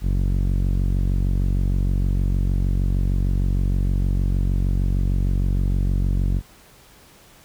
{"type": "tone with low-pass filter", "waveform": "sawtooth", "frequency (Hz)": 46.49, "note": "F#1", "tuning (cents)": 9, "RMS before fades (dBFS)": -20, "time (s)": [0.01, 6.42], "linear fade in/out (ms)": 50, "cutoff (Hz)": 210, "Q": 0.83, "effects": ["pink hiss -50 dBFS RMS until 7.44 s"]}